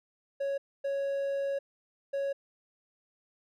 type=tone bursts at uneven times; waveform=triangle; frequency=554.4 Hz; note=C#5; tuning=in tune; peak=-27 dBFS; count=3; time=0.4-0.58 / 0.84-1.59 / 2.13-2.33 s; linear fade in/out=10 ms; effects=none